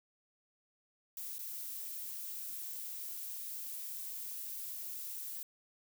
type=noise with dropouts; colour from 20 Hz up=violet; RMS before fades=-43 dBFS; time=1.17-5.43 s; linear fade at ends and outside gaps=1 ms; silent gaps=1.383-1.391 s; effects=none